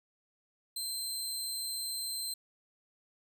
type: tone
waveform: 20% pulse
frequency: 4119 Hz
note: C8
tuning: 28 cents flat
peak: -29 dBFS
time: 0.76-2.34 s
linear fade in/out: 5 ms
effects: none